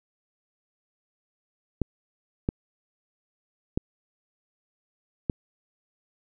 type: clicks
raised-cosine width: 3 ms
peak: -11 dBFS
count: 4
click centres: 1.817 / 2.489 / 3.775 / 5.298 s
effects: none